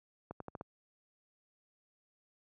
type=accelerating click train; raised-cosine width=1 ms; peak=-28 dBFS; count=5; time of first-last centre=0.31-0.611 s; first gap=93 ms; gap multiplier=0.86; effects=high-pass 80 Hz 12 dB/octave

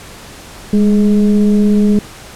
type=tone with frequency modulation; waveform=sine; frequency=205.7 Hz; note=G#3; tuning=16 cents flat; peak=-7 dBFS; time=0.73-1.99 s; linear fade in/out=2 ms; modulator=214 Hz; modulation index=0.61; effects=pink hiss -34 dBFS RMS until 2.35 s + low-pass 11000 Hz 12 dB/octave

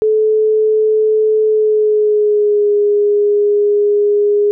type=tone with pitch glide; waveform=sine; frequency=432.8 to 412.5 Hz; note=A4 to G#4; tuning=-29 to -12 cents; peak=-9 dBFS; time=0.02-4.51 s; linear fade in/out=0 ms; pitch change=-83 cents; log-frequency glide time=1.45-2.71 s; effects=none

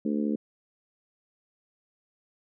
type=harmonic tone; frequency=73.42 Hz; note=D2; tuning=in tune; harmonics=3 / 4 / 5 / 6 / 7; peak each=-27 / -30 / -37 / -37 / -40 dBFS; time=0.05-0.36 s; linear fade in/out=5 ms; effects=none

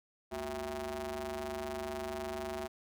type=ring-modulated tone; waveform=sawtooth; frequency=143.4 Hz; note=D3; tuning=41 cents flat; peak=-30 dBFS; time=0.31-2.68 s; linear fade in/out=20 ms; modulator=514 Hz; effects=none

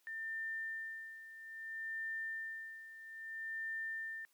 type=tone with tremolo; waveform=sine; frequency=1800 Hz; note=A6; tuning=39 cents sharp; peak=-38 dBFS; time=0.07-4.25 s; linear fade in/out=0 ms; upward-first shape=sine; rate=0.61 Hz; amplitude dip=75%; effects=white hiss -74 dBFS RMS until 4.33 s + high-pass 300 Hz 12 dB/octave

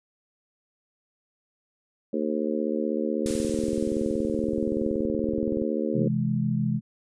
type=harmonic tone; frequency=76.1 Hz; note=D#2; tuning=38 cents flat; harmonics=3 / 4 / 5 / 6 / 7; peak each=-29 / -30 / -31 / -32 / -32 dBFS; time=2.13-6.08 s; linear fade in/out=5 ms
type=noise with exponential decay; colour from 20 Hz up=blue; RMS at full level=-31 dBFS; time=3.26-5.06 s; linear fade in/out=2 ms; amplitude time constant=390 ms
type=click train; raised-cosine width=3 ms; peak=-20 dBFS; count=51; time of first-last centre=3.26-5.618 s; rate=21.2 Hz
type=chord; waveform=sine; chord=C augmented; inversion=none; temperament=equal with one note detuned; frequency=130.81 / 164.81 / 211.3 Hz; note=C3 / E3 / G#3; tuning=0 / 0 / +30 cents; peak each=-27 / -28 / -26 dBFS; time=5.93-6.81 s; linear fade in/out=50 ms
effects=resampled to 22050 Hz

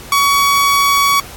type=tone; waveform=sawtooth; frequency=1127 Hz; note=C#6; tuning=28 cents sharp; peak=-6 dBFS; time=0.12-1.2 s; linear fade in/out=2 ms; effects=pink hiss -34 dBFS RMS until 1.36 s + AAC 64 kbps

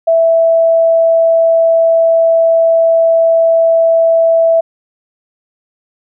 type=tone; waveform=sine; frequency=659.3 Hz; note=E5; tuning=in tune; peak=-6 dBFS; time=0.07-4.61 s; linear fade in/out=10 ms; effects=none

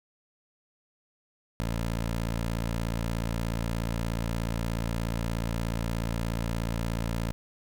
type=tone; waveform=15% pulse; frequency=56.8 Hz; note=A#1; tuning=44 cents flat; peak=-22 dBFS; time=1.6-7.32 s; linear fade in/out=0 ms; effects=none

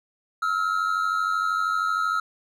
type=tone pair together; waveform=triangle; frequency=1298.1 / 1391 Hz; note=E6 / F6; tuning=-27 / -7 cents; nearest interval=minor second; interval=120 cents; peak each=-22 / -24 dBFS; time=0.42-2.2 s; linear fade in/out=5 ms; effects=none

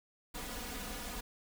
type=noise with comb filter; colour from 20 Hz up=pink; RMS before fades=-42 dBFS; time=0.34-1.21 s; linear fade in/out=10 ms; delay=4.1 ms; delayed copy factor=+1; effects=none

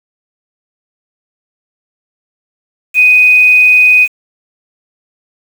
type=tone with quantisation; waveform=sine; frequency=2496 Hz; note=D#7; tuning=5 cents sharp; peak=-3 dBFS; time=2.94-4.08 s; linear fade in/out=50 ms; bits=5; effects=none

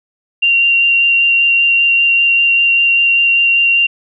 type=tone with vibrato; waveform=sine; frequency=2766 Hz; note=F7; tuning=17 cents flat; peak=-8 dBFS; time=0.42-3.87 s; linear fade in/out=10 ms; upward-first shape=sine; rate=5.1 Hz; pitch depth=10 cents each way; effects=none

